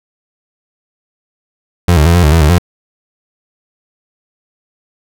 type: tone with pitch steps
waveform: 30% pulse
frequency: 87.6 / 74.8 / 84.6 / 88.3 / 74.5 / 82.6 / 74.5 / 88.2 Hz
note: F2 / D2 / E2 / F2 / D2 / E2 / D2 / F2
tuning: +6 / +32 / +45 / +20 / +25 / +4 / +25 / +18 cents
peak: -3 dBFS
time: 1.88-2.584 s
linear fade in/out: 5 ms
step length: 88 ms
effects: none